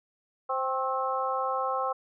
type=harmonic tone with a mistuned harmonic; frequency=261.6 Hz; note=C4; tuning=in tune; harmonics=2 / 3 / 4 / 5; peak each=-32 / -32 / -31 / -33 dBFS; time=0.49-1.93 s; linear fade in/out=10 ms; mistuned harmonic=4; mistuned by=+44 cents; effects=none